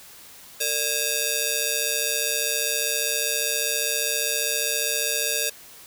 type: ring-modulated tone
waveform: 5% pulse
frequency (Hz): 1045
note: C6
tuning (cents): -2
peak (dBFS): -7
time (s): 0.6-5.5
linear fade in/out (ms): 10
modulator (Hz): 1500
effects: white hiss -46 dBFS RMS until 5.86 s

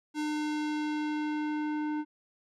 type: tone with low-pass filter sweep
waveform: square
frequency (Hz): 302.1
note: D4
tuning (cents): +49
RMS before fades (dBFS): -32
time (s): 0.14-2.05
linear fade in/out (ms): 50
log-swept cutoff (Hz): 8500 to 1400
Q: 0.75
effects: none

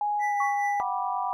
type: tone with pitch glide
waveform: sine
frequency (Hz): 830.6 to 815.9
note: G#5 to G#5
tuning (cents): 0 to -31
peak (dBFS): -24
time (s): 0.01-0.81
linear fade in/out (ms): 2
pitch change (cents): -31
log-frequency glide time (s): 0.28-0.36
type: tone with tremolo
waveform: triangle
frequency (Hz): 1975.5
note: B6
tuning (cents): 0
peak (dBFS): -27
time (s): 0.19-0.83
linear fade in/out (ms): 50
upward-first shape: triangle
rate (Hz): 4.8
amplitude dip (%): 60
type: tone with exponential decay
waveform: sine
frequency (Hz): 1117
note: C#6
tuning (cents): +13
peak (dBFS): -24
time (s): 0.4-0.79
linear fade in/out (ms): 5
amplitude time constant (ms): 83
type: chord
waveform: sine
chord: G major seventh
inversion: third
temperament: just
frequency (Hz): 735 / 784 / 980 / 1176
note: F#5 / G5 / B5 / D6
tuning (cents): -12 / 0 / -14 / +2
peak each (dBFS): -32 / -31 / -30 / -34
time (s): 0.8-1.33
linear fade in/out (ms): 0
effects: none

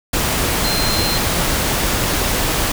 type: tone in noise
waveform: sine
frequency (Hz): 4148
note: C8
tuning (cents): -16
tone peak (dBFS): -21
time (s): 0.64-1.18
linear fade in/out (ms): 5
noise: pink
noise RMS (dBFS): -18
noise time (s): 0.13-2.72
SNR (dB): -6
effects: none

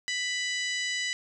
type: harmonic tone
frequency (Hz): 990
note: B5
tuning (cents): +4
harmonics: 2 / 3 / 4 / 5 / 6 / 7 / 8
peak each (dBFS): -31 / -35 / -37 / -39 / -41 / -42 / -43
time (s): 0.08-1.13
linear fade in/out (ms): 0
effects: none

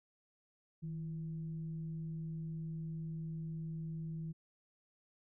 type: tone with frequency modulation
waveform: sine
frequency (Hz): 160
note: D#3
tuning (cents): +49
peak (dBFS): -39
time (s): 0.82-4.33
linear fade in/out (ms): 20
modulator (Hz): 181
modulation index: 0.21
effects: none

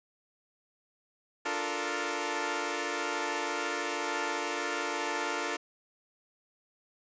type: chord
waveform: 10% pulse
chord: Bb major seventh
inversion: first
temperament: equal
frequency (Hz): 293.7 / 349.2 / 440 / 466.2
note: D4 / F4 / A4 / Bb4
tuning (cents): 0 / 0 / 0 / 0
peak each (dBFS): -29 / -28 / -28 / -29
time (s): 1.45-5.57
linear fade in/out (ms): 10
effects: resampled to 16000 Hz

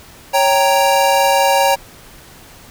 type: chord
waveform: square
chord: G diminished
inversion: second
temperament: equal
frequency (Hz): 554.4 / 784 / 932.3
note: Db5 / G5 / Bb5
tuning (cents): 0 / 0 / 0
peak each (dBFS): -16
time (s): 0.33-1.76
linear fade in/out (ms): 20
effects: pink hiss -41 dBFS RMS until 2.7 s

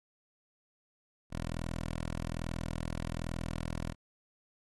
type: tone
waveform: 10% pulse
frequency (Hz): 41.2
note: E1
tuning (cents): 0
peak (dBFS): -27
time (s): 1.3-3.95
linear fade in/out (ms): 50
effects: AAC 32 kbps

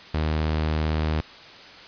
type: tone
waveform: sawtooth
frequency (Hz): 77.78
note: D#2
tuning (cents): 0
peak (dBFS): -18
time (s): 0.14-1.21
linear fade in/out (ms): 5
effects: white hiss -44 dBFS RMS until 1.87 s + resampled to 11025 Hz

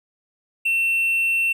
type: tone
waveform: triangle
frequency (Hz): 2700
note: E7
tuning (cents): +41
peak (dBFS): -16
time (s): 0.65-1.53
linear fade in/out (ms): 10
effects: none

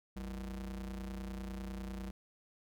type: ring-modulated tone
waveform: square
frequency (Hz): 69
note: C#2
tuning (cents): -7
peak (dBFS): -38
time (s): 0.16-2.11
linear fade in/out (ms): 5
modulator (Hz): 123
effects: none

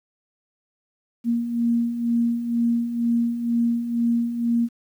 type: beating tone pair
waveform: sine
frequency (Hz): 233.1 / 235.2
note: A#3 / A#3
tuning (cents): 0 / +16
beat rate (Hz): 2.1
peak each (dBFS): -27 / -20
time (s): 1.24-4.69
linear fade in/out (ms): 50
effects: 9-bit

